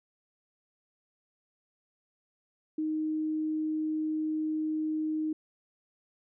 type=tone; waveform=sine; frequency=311.1 Hz; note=D#4; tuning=in tune; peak=-28 dBFS; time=2.78-5.33 s; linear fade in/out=5 ms; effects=none